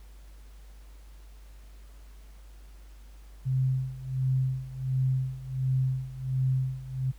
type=tone with tremolo; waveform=sine; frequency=130.81 Hz; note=C3; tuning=in tune; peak=-22 dBFS; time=3.45-7.12 s; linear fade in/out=20 ms; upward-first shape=sine; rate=1.4 Hz; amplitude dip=85%; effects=added 50 Hz sine -46 dBFS peak until 7.18 s + pink hiss -61 dBFS RMS until 7.18 s